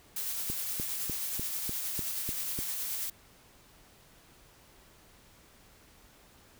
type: noise with tremolo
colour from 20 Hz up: blue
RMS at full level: -34 dBFS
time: 0.16-3.1 s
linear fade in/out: 5 ms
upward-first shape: sine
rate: 9.5 Hz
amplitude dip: 25%
type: click train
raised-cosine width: 3 ms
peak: -24 dBFS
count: 8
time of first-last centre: 0.5-2.59 s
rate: 3.35 Hz
effects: pink hiss -59 dBFS RMS until 6.59 s